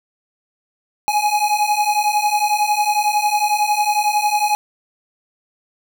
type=beating tone pair; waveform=square; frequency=830.6 / 841.6 Hz; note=G#5 / G#5; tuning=0 / +23 cents; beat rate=11 Hz; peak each=-20 / -18 dBFS; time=1.08-4.55 s; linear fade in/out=0 ms; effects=none